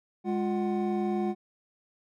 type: tone cluster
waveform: triangle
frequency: 206 / 352.5 / 746 Hz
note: G#3 / F4 / F#5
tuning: -14 / +16 / +14 cents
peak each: -27 / -28 / -33 dBFS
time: 0.24-1.35 s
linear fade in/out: 50 ms
effects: none